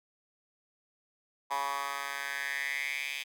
10% pulse tone with high-pass filter sweep, 140 Hz, C#3, 18 cents sharp, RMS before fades -35 dBFS, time 1.5-3.24 s, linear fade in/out 20 ms, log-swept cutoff 970 to 2700 Hz, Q 5.2, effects none

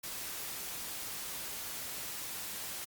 white noise, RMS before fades -41 dBFS, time 0.03-2.85 s, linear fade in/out 10 ms, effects Opus 48 kbps

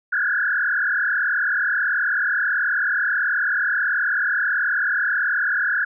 sine tone with frequency modulation, 1568 Hz, G6, in tune, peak -18 dBFS, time 0.12-5.85 s, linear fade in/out 10 ms, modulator 38.5 Hz, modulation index 3.8, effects none

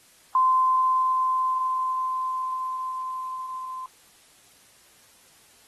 sine tone with level ramp, 1034 Hz, C6, 21 cents flat, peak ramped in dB -16 to -32 dBFS, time 0.35-3.86 s, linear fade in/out 2 ms, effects white hiss -56 dBFS RMS until 5.67 s + AAC 32 kbps

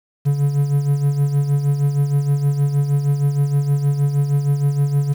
triangle tone with tremolo, 142.4 Hz, C#3, 47 cents sharp, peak -10 dBFS, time 0.25-5.14 s, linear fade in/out 20 ms, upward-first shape sine, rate 6.4 Hz, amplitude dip 60%, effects 7-bit

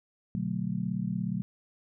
sine chord, B minor seventh, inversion none, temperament just, 123.47 / 148.16 / 185.21 / 222.2 Hz, B2 / D3 / F#3 / A3, 0 / +16 / +2 / +17 cents, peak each -36 / -37 / -31 / -36 dBFS, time 0.35-1.42 s, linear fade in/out 0 ms, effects none

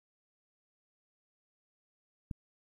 click, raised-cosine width 5 ms, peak -25 dBFS, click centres 2.312 s, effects 11-bit

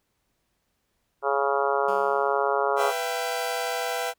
harmonic tone, 139.2 Hz, C#3, 8 cents sharp, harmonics 3 / 4 / 5 / 6 / 7 / 8 / 9 / 10, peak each -27 / -28 / -29 / -30 / -30 / -31 / -32 / -32 dBFS, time 1.22-2.93 s, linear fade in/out 50 ms
10% pulse tone with exponential decay, 195.2 Hz, G3, 7 cents flat, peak -29 dBFS, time 1.88-2.76 s, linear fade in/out 2 ms, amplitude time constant 190 ms
sawtooth chord, E minor, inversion second, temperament equal with one note detuned, 493.9 / 671.9 / 784 Hz, B4 / E5 / G5, 0 / +33 / 0 cents, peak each -27 dBFS, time 2.76-4.14 s, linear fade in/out 50 ms
effects pink hiss -74 dBFS RMS until 4.18 s

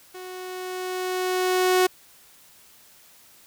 sawtooth tone with level ramp, 368.2 Hz, F#4, 8 cents flat, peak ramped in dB -33 to -12 dBFS, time 0.14-1.87 s, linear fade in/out 10 ms, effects white hiss -53 dBFS RMS until 3.46 s

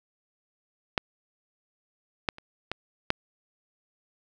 clicks, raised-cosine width 0.3 ms, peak -7 / -8 / -28 / -14 / -6 dBFS, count 5, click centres 0.978 / 2.288 / 2.384 / 2.716 / 3.104 s, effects none

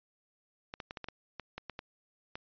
clicks, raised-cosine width 0.3 ms, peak -24 dBFS, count 11, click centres 0.739 / 0.802 / 0.909 / 0.972 / 1.043 / 1.086 / 1.397 / 1.58 / 1.697 / 1.791 / 2.355 s, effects resampled to 11025 Hz

